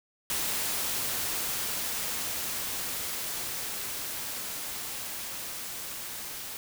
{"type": "noise with level ramp", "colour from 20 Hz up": "white", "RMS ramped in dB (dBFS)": [-30, -39], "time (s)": [0.3, 6.57], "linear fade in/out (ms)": 0, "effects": []}